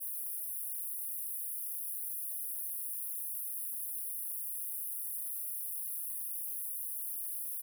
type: high-pass noise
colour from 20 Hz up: pink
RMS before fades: -39 dBFS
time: 0-7.62 s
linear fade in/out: 20 ms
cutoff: 9800 Hz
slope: 96 dB/octave
effects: none